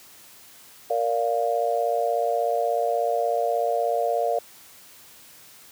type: chord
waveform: sine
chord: Bb major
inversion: none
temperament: just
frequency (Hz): 466.2 / 582.7 / 699.2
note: Bb4 / D5 / F5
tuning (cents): 0 / -14 / +2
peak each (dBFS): -26 / -26 / -24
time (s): 0.9-4.39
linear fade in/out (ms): 5
effects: white hiss -49 dBFS RMS until 5.71 s + high-pass 60 Hz 12 dB/octave

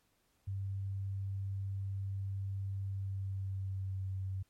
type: tone with pitch glide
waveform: sine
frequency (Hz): 97.7 to 95.41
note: G2 to G2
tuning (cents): -5 to -46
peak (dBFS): -35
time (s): 0.47-4.43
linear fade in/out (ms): 10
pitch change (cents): -41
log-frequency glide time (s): 2.86-4.06
effects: pink hiss -75 dBFS RMS until 4.49 s + MP3 64 kbps

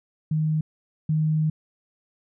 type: tone pair in turn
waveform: sine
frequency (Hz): 155.6 / 155.6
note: D#3 / D#3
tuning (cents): 0 / 0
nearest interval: unison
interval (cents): 0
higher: neither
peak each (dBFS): -20 / -19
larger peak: second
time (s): 0.31-0.61 / 1.09-1.5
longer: second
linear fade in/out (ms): 5
effects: none

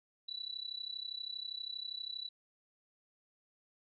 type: tone with amplitude modulation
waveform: sine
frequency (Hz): 3951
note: B7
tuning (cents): 0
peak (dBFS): -36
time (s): 0.28-2.29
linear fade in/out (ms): 10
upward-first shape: sine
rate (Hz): 32.5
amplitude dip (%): 90
effects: none

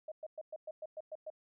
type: tone bursts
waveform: sine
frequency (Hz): 622.3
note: D#5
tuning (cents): 0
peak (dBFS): -40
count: 9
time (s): 0.08-1.302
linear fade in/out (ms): 5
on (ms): 38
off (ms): 110
effects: none

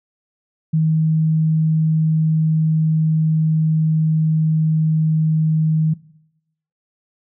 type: tone with pitch glide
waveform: sine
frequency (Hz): 158.4 to 157.49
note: D#3 to D#3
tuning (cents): +31 to +21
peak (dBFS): -13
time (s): 0.73-5.94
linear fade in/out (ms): 10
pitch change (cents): -10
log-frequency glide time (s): 0.84-5.4
effects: noise-tail reverb RT60 0.8 s tail -20 dB re dry

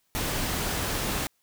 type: noise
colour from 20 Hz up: pink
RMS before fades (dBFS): -29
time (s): 0.15-1.27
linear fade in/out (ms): 0
effects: white hiss -71 dBFS RMS until 1.42 s

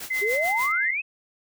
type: noise with tremolo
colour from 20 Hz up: white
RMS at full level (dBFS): -35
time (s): 0-0.72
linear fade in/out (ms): 5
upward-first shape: sine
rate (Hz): 6.8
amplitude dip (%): 85
type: tone with pitch glide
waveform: sine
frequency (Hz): 2056 to 2082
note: C7 to C7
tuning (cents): -31 to -9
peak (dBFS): -23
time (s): 0.1-0.92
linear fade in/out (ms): 10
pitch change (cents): +22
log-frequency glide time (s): 0.36-0.78
type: exponential sweep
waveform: sine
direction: up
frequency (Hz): 387.4 to 2637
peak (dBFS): -24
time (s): 0.21-1.02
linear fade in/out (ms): 20
effects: none

